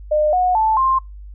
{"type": "tone with pitch steps", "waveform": "sine", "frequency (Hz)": [606, 729, 877, 1055.1], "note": ["D#5", "F#5", "A5", "C6"], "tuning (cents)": [-46, -26, -6, 14], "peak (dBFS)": -13, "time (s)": [0.11, 0.99], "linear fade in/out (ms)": 10, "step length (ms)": 220, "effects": ["noise-tail reverb RT60 0.2 s tail -25 dB re dry", "added 50 Hz sine -33 dBFS peak until 1.34 s"]}